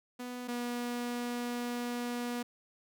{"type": "tone pair in turn", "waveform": "sawtooth", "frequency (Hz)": [246.9, 241.8], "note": ["B3", "B3"], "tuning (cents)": [0, -36], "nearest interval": "unison", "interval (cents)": 36, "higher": "first", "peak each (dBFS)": [-35, -30], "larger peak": "second", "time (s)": [[0.19, 0.48], [0.48, 2.43]], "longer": "second", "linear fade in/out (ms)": 10, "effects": []}